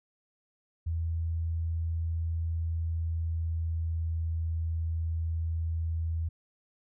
sine tone with pitch glide, 82.41 to 81.84 Hz, E2 to E2, 0 to -12 cents, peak -28 dBFS, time 0.86-6.29 s, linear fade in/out 10 ms, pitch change -12 cents, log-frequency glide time 2.46-4.17 s, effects none

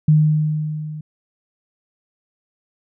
sine tone with level ramp, 153.3 Hz, D#3, 25 cents flat, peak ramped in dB -8 to -28 dBFS, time 0.08-1.01 s, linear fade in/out 5 ms, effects none

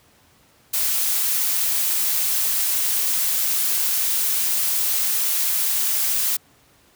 blue noise, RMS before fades -21 dBFS, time 0.73-6.37 s, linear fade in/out 10 ms, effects pink hiss -56 dBFS RMS until 6.95 s + high-pass 60 Hz 12 dB/octave

